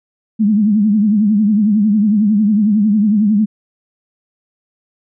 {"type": "tone with vibrato", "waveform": "sine", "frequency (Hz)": 209.9, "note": "G#3", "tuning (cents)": 19, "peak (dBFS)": -9, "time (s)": [0.39, 3.46], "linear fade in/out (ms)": 20, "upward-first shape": "triangle", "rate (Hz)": 11, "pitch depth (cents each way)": 120, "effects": []}